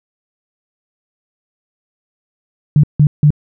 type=tone bursts; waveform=sine; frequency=148.3 Hz; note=D3; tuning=17 cents sharp; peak=-5 dBFS; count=3; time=2.76-3.305 s; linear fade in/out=2 ms; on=75 ms; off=160 ms; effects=none